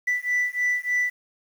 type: beating tone pair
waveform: sine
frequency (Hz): 1975.5 / 1978.8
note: B6 / B6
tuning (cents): 0 / +3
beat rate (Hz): 3.3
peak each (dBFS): -23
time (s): 0.07-1.1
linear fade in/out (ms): 10
effects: tanh soft clip ceiling -18 dBFS + 8-bit